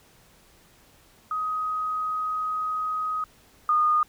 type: tone pair in turn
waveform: sine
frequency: 1257 / 1225.5 Hz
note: D#6 / D#6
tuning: +17 / -27 cents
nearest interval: unison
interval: 44 cents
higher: first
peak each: -25 / -18 dBFS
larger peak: second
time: 1.31-3.24 / 3.69-4.03 s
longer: first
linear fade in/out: 2 ms
effects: pink hiss -57 dBFS RMS until 4.08 s